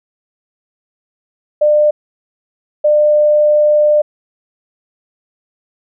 sine tone bursts at uneven times, 599 Hz, D5, 34 cents sharp, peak -7 dBFS, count 2, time 1.61-1.91 / 2.84-4.02 s, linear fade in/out 10 ms, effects none

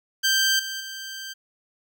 15% pulse tone with level steps, 1568 Hz, G6, in tune, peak -12 / -23 / -27 dBFS, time 0.23-1.34 s, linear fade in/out 20 ms, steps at 0.59 / 0.8 s, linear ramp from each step 5 ms, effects none

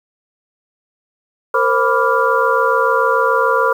sine tone cluster, 460.1 / 527 / 989 / 1169 / 1401 Hz, A#4 / C5 / B5 / D6 / F6, -23 / +12 / +2 / -8 / +5 cents, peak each -18 dBFS, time 1.54-3.73 s, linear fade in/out 5 ms, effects 7-bit

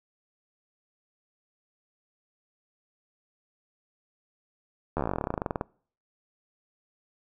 slowing click train, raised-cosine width 1 ms, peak -14 dBFS, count 24, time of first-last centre 4.97-5.611 s, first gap 12 ms, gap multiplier 1.07, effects noise-tail reverb RT60 0.5 s tail -25 dB re dry

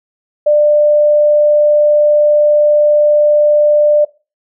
sine tone, 595 Hz, D5, 22 cents sharp, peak -6 dBFS, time 0.46-4.05 s, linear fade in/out 10 ms, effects noise-tail reverb RT60 0.3 s tail -19 dB re dry

